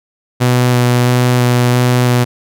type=tone with vibrato; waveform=sawtooth; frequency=123.47 Hz; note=B2; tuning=in tune; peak=-5 dBFS; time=0.4-2.25 s; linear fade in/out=20 ms; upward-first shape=square; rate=1.5 Hz; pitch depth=9 cents each way; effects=none